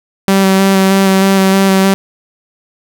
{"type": "tone with vibrato", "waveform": "sawtooth", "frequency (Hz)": 192.9, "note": "G3", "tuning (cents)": -28, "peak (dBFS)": -3, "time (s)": [0.28, 1.94], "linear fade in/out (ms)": 0, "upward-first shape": "square", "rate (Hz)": 3.2, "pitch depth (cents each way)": 13, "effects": []}